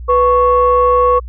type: tone pair together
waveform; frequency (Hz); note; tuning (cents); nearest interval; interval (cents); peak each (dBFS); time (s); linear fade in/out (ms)
sine; 494.7 / 1108.7; B4 / C#6; +3 / 0; octave + major second; 1397; -10; 0.08-1.2; 20
effects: tanh soft clip ceiling -1 dBFS + added 60 Hz sine -25 dBFS peak until 1.28 s